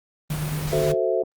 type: noise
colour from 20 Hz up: pink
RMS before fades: -32 dBFS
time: 0.3-0.92 s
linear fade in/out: 2 ms
type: tone with tremolo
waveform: sine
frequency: 151.6 Hz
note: D#3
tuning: 45 cents flat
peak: -23 dBFS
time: 0.3-0.94 s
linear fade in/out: 2 ms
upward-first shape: triangle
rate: 8.9 Hz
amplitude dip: 45%
type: chord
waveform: sine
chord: F# half-diminished seventh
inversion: none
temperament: equal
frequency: 370 / 440 / 523.3 / 659.3 Hz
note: F#4 / A4 / C5 / E5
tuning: 0 / 0 / 0 / 0 cents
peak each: -25 dBFS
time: 0.72-1.23 s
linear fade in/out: 10 ms
effects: Opus 32 kbps